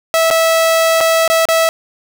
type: tone with dropouts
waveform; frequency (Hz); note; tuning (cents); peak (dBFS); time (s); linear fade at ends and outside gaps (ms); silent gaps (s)
sawtooth; 653; E5; -17; -6; 0.14-1.69; 0; 0.303-0.31 / 1.005-1.01 / 1.278-1.3 / 1.454-1.487
effects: none